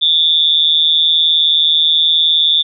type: tone with amplitude modulation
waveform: sine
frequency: 3535 Hz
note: A7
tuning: 7 cents sharp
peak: -5 dBFS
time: 0.01-2.63 s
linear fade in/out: 20 ms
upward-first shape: sine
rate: 159 Hz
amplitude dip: 90%
effects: none